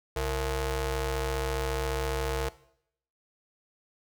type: ring-modulated tone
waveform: sawtooth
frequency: 199.5 Hz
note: G3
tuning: 31 cents sharp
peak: -21 dBFS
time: 0.16-2.49 s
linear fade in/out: 5 ms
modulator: 262 Hz
effects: noise-tail reverb RT60 0.7 s tail -18 dB re dry